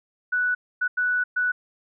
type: tone bursts at uneven times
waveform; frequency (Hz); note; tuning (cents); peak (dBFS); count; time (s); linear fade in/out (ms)
sine; 1480; F#6; 0; -20; 4; 0.32-0.55 / 0.81-0.88 / 0.97-1.24 / 1.36-1.52; 10
effects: none